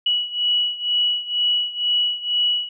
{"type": "beating tone pair", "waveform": "sine", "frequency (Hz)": [2932, 2934.1], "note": ["F#7", "F#7"], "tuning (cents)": [-16, -15], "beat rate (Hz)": 2.1, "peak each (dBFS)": [-20, -23], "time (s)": [0.06, 2.69], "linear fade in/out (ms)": 5, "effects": []}